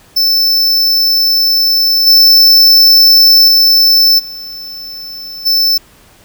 square tone with level steps, 5290 Hz, E8, 5 cents sharp, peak -8 / -3 / -5 / -24 / -8 dBFS, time 0.16-5.78 s, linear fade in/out 10 ms, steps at 2.06 / 3.47 / 4.18 / 5.45 s, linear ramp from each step 20 ms, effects pink hiss -44 dBFS RMS until 6.24 s

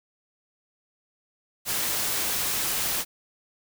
white noise, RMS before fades -27 dBFS, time 1.65-3.05 s, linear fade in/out 50 ms, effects none

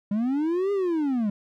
triangle linear two-way sweep, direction up then down, 196.8 to 409.5 to 196.8 Hz, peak -20 dBFS, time 0.11-1.3 s, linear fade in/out 5 ms, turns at 0.72 s, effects none

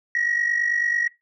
sine tone pair together, 1864.9 / 1914 Hz, A#6 / A#6, 0 / +45 cents, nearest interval unison, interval 45 cents, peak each -24 / -20 dBFS, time 0.15-1.08 s, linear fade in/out 2 ms, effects noise-tail reverb RT60 0.2 s tail -20 dB re dry + tanh soft clip ceiling -15 dBFS

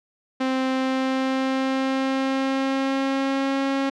sawtooth tone with pitch glide, 261.6 to 272.4 Hz, C4 to C#4, 0 to -30 cents, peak -17 dBFS, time 0.4-3.9 s, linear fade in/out 10 ms, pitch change +70 cents, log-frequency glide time 0.69-3.62 s, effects low-pass 4000 Hz 12 dB/octave

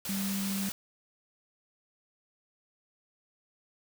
sine tone in noise, 196 Hz, G3, in tune, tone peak -31 dBFS, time 0.09-0.69 s, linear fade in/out 2 ms, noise white, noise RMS -37 dBFS, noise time 0.05-0.72 s, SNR +3 dB, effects none

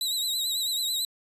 sawtooth tone with vibrato, 3900 Hz, B7, 23 cents flat, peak -23 dBFS, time 0.01-1.05 s, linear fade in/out 2 ms, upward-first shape triangle, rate 9.1 Hz, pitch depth 85 cents each way, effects resampled to 32000 Hz

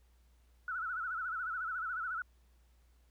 sine tone with vibrato, 1396.9 Hz, F6, in tune, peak -35 dBFS, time 0.68-2.22 s, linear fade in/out 2 ms, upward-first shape sine, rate 14 Hz, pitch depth 130 cents each way, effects added 60 Hz sine -63 dBFS peak until 3.1 s + pink hiss -75 dBFS RMS until 3.1 s

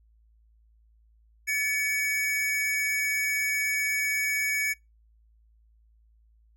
square tone pair together, 1733 / 2254 Hz, A6 / C#7, -27 / +28 cents, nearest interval perfect fourth, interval 455 cents, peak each -33 / -27 dBFS, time 1.47-4.74 s, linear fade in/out 20 ms, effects noise-tail reverb RT60 0.2 s tail -23 dB re dry + added 55 Hz sine -58 dBFS peak until 6.56 s

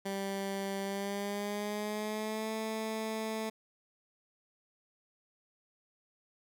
15% pulse tone with pitch glide, 196 to 220 Hz, G3 to A3, 0 to 0 cents, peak -28 dBFS, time 0.05-3.5 s, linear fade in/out 10 ms, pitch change +200 cents, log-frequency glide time 0.82-2.52 s, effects none

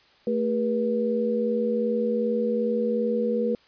sine tone cluster, 222.3 / 398.7 / 481.3 Hz, A3 / G4 / B4, +18 / +29 / -45 cents, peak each -26 / -32 / -24 dBFS, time 0.27-3.55 s, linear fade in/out 2 ms, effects white hiss -58 dBFS RMS until 3.67 s + resampled to 11025 Hz

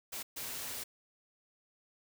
white noise bursts at uneven times, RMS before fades -41 dBFS, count 2, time 0.12-0.23 / 0.36-0.84 s, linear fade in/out 10 ms, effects none

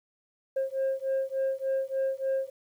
sine beating tone pair, 533 / 536.4 Hz, C5 / C5, +32 / +43 cents, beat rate 3.4 Hz, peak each -28 dBFS, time 0.56-2.5 s, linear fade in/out 10 ms, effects tanh soft clip ceiling -23 dBFS + 10-bit

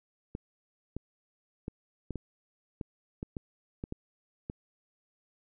clicks, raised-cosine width 3 ms, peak -23 dBFS, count 11, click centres 0.351 / 0.966 / 1.681 / 2.107 / 2.157 / 2.812 / 3.229 / 3.368 / 3.839 / 3.924 / 4.499 s, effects none

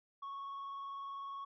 sine tone with vibrato, 1106 Hz, C#6, 4 cents flat, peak -39 dBFS, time 0.22-1.45 s, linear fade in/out 10 ms, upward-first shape sine, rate 20 Hz, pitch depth 22 cents each way, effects tanh soft clip ceiling -41 dBFS

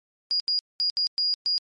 sine tone bursts at uneven times, 4862 Hz, D#8, 41 cents flat, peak -21 dBFS, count 6, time 0.31-0.4 / 0.48-0.59 / 0.8-0.9 / 0.97-1.07 / 1.18-1.34 / 1.46-1.58 s, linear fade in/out 0 ms, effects MP3 48 kbps

